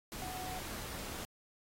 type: tone in noise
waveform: sine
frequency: 740 Hz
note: F#5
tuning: in tune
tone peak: -43 dBFS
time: 0.22-0.59 s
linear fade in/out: 0 ms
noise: pink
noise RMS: -44 dBFS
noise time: 0.12-1.25 s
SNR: -2 dB
effects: AAC 48 kbps